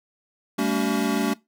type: tone cluster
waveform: square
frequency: 199 / 226.1 / 284.6 / 378.7 Hz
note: G3 / A3 / C#4 / F#4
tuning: +26 / +47 / +46 / +40 cents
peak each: -29 / -26 / -26 / -30 dBFS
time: 0.58-1.34 s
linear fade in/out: 10 ms
effects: noise-tail reverb RT60 0.2 s tail -21 dB re dry